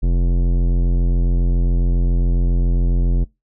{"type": "tone with tanh clipping", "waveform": "sine", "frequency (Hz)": 43.65, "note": "F1", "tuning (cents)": 0, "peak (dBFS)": -15, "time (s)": [0.02, 3.25], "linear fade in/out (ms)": 20, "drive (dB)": 16, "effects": ["noise-tail reverb RT60 0.2 s tail -23 dB re dry"]}